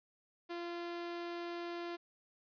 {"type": "tone", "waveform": "sawtooth", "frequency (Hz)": 344.7, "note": "F4", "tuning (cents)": -23, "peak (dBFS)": -36, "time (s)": [0.49, 1.97], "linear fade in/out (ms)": 20, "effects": ["resampled to 11025 Hz", "12-bit"]}